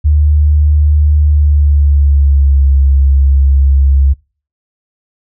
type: tone with pitch glide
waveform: sine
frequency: 74.6 to 68.41 Hz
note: D2 to C#2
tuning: +28 to -22 cents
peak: -5 dBFS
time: 0.04-4.14 s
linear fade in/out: 20 ms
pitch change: -150 cents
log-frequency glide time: 1.23-2.69 s
effects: noise-tail reverb RT60 0.4 s tail -25 dB re dry